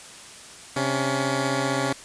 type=tone pair together; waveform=10% pulse; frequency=133.3 / 282.2 Hz; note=C3 / C#4; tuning=+33 / +31 cents; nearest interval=octave + minor second; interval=1298 cents; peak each=-17 dBFS; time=0.76-1.93 s; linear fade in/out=5 ms; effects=white hiss -43 dBFS RMS until 2.04 s + resampled to 22050 Hz